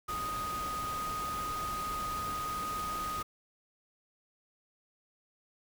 sine tone in noise, 1244.5 Hz, D#6, in tune, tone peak -34 dBFS, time 0.08-3.23 s, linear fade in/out 10 ms, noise pink, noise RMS -42 dBFS, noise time 0.08-3.23 s, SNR +5 dB, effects none

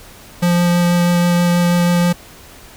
square tone with vibrato, 174.6 Hz, F3, in tune, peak -12 dBFS, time 0.42-2.13 s, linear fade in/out 10 ms, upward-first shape sine, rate 6.2 Hz, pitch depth 8 cents each way, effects pink hiss -40 dBFS RMS until 2.76 s

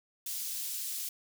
white high-pass noise, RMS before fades -37 dBFS, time 0.26-1.09 s, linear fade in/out 5 ms, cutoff 4100 Hz, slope 12 dB/octave, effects none

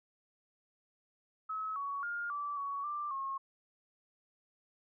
sine tone with pitch steps, 1287 / 1121 / 1413 / 1161 / 1121 / 1181 / 1084 Hz, E6 / C#6 / F6 / D6 / C#6 / D6 / C#6, -42 / +19 / +20 / -20 / +19 / +9 / -39 cents, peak -35 dBFS, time 1.49-3.38 s, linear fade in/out 10 ms, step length 270 ms, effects none

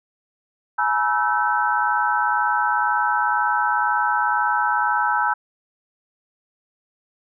sine tone cluster, 844 / 966 / 1316 / 1532 Hz, G#5 / B5 / E6 / G6, +28 / -39 / -3 / -40 cents, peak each -23 dBFS, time 0.78-5.34 s, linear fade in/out 10 ms, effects none

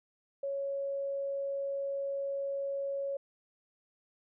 sine tone, 554.4 Hz, C#5, in tune, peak -32 dBFS, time 0.43-3.17 s, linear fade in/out 5 ms, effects none

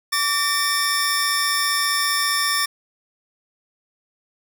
sawtooth tone cluster, 1156 / 1815 / 5350 Hz, D6 / A#6 / E8, -28 / -47 / +25 cents, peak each -20 dBFS, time 0.12-2.66 s, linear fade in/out 10 ms, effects none

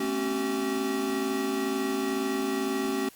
square tone cluster, 219.5 / 251.3 / 273.4 / 381.9 Hz, A3 / B3 / C#4 / G4, -4 / +30 / -24 / -45 cents, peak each -36 / -38 / -31 / -31 dBFS, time 0-3.09 s, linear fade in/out 5 ms, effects white hiss -53 dBFS RMS until 3.15 s + Opus 48 kbps

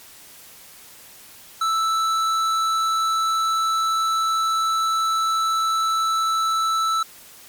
triangle tone with hard clipping, 1318.5 Hz, E6, in tune, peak -20 dBFS, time 1.61-7.03 s, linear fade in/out 5 ms, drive 15 dB, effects white hiss -45 dBFS RMS until 7.48 s + MP3 96 kbps

